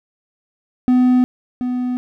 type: tone pair in turn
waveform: triangle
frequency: 251.2 / 249.2 Hz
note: B3 / B3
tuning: +30 / +16 cents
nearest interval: unison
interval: 14 cents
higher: first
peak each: -8 / -16 dBFS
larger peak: first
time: 0.88-1.24 / 1.61-1.97 s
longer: neither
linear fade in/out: 0 ms
effects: none